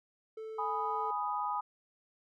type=tone; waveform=triangle; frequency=440 Hz; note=A4; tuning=in tune; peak=-38 dBFS; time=0.37-1.11 s; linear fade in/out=5 ms
type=chord; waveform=sine; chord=G# minor; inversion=none; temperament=equal; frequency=830.6 / 987.8 / 1244.5 Hz; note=G#5 / B5 / D#6; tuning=0 / 0 / 0 cents; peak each=-36 dBFS; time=0.58-1.61 s; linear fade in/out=10 ms
effects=none